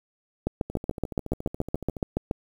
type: two click trains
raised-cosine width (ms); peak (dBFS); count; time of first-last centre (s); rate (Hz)
2; -21 / -11; 19 / 14; 0.7-1.968 / 0.47-2.311; 14.2 / 7.06
effects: 8-bit